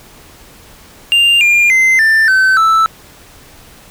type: tone with pitch steps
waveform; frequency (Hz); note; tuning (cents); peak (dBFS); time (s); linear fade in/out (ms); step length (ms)
triangle; 2794 / 2404 / 2069 / 1780.6 / 1532.3 / 1318.6; F7 / D7 / C7 / A6 / G6 / E6; 0 / +40 / -20 / +20 / -40 / 0; -5; 1.12-2.86; 0; 290
effects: pink hiss -40 dBFS RMS until 3.9 s